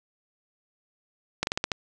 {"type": "slowing click train", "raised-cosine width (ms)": 0.2, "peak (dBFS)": -8, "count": 6, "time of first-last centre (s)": [1.43, 1.718], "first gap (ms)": 41, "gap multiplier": 1.17, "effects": ["resampled to 24000 Hz", "7-bit"]}